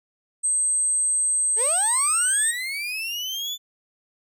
sine tone, 8280 Hz, C9, 19 cents flat, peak -19 dBFS, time 0.43-2.52 s, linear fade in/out 20 ms
35% pulse linear sweep, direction up, 405.3 to 3520 Hz, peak -25 dBFS, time 1.56-3.58 s, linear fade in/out 50 ms
effects none

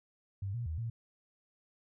sine tone with pitch steps, 98.2 / 119.1 / 79.5 / 115.2 Hz, G2 / A#2 / D#2 / A#2, +4 / +38 / +38 / -20 cents, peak -34 dBFS, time 0.42-0.9 s, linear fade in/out 5 ms, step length 120 ms, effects none

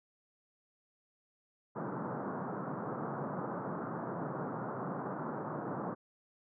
pink band-pass noise, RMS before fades -39 dBFS, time 1.75-5.95 s, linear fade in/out 20 ms, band 130 to 1400 Hz, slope 48 dB/octave, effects none

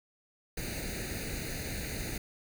pink noise with comb filter, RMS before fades -37 dBFS, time 0.57-2.18 s, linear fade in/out 5 ms, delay 0.46 ms, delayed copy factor +0.85, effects none

